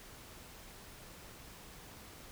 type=silence; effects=pink hiss -53 dBFS RMS until 2.31 s